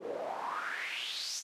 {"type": "noise with band-pass filter sweep", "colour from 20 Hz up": "pink", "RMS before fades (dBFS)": -38, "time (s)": [0, 1.43], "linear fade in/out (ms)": 50, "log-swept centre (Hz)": [400, 6500], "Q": 4.9, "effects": ["high-pass 200 Hz 12 dB/octave", "resampled to 32000 Hz"]}